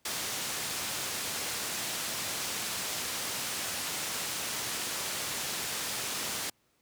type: low-pass noise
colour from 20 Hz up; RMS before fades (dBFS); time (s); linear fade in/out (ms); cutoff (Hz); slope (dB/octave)
white; -35; 0.05-6.5; 5; 9000; 12
effects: pink hiss -71 dBFS RMS until 6.81 s + high-pass 80 Hz 12 dB/octave